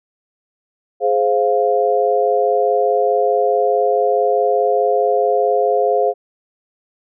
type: chord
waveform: sine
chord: F minor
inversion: first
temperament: just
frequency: 419.1 / 523.8 / 698.5 Hz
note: Ab4 / C5 / F5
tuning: +16 / +2 / 0 cents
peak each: -17 dBFS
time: 1-6.14 s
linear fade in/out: 50 ms
effects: none